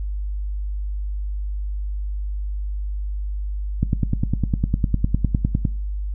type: click train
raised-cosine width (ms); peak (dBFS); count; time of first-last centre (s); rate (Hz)
5; -6; 19; 3.83-5.652; 9.88
effects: noise-tail reverb RT60 0.4 s tail -20 dB re dry + added 50 Hz sine -23 dBFS peak until 6.14 s